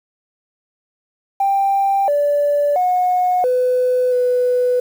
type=tone with pitch steps; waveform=sine; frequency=788 / 580 / 727 / 502 / 496.4 Hz; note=G5 / D5 / F#5 / B4 / B4; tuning=+9 / -22 / -31 / +28 / +9 cents; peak=-12 dBFS; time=1.4-4.8 s; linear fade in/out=5 ms; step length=680 ms; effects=tanh soft clip ceiling -9 dBFS + 7-bit

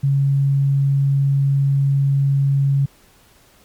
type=tone; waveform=sine; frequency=138.59 Hz; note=C#3; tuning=in tune; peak=-13 dBFS; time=0.03-2.86 s; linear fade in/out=10 ms; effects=pink hiss -52 dBFS RMS until 3.64 s + MP3 96 kbps

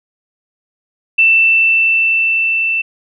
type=tone with level ramp; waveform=sine; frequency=2668 Hz; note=E7; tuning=20 cents sharp; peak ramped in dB=-6 to -13 dBFS; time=1.18-2.82 s; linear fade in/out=10 ms; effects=none

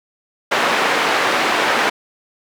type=band-pass noise; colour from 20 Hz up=white; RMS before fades=-17 dBFS; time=0.51-1.9 s; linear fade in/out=10 ms; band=320 to 1900 Hz; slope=12 dB/octave; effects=none

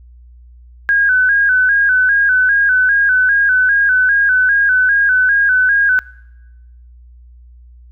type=tone with vibrato; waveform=sine; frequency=1568 Hz; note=G6; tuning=in tune; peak=-9 dBFS; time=0.89-5.99 s; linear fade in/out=0 ms; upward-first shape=square; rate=2.5 Hz; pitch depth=68 cents each way; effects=noise-tail reverb RT60 1.0 s tail -23 dB re dry + added 60 Hz sine -38 dBFS peak until 7.91 s

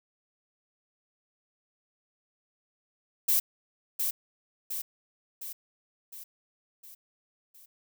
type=noise with echo; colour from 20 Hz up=violet; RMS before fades=-24 dBFS; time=3.28-3.4 s; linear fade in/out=10 ms; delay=710 ms; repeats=6; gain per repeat=-5 dB; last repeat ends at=7.66 s; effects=none

